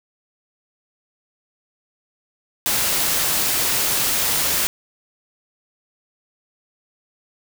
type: noise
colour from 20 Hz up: white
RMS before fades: -20 dBFS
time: 2.66-4.67 s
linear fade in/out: 0 ms
effects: none